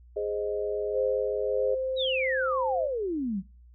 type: chord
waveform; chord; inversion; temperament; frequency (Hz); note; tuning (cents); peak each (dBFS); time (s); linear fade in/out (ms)
sine; Ab major; none; equal; 415.3 / 523.3 / 622.3; Ab4 / C5 / Eb5; 0 / 0 / 0; -29 / -35 / -33; 0.16-1.75; 10
type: tone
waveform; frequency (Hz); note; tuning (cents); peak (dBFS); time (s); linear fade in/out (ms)
sine; 522; C5; -4; -27; 0.93-2.89; 50
type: exponential sweep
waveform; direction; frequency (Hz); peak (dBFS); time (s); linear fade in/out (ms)
sine; down; 3970 to 175; -27; 1.96-3.43; 50
effects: noise-tail reverb RT60 0.4 s tail -25 dB re dry + added 60 Hz sine -50 dBFS peak until 3.74 s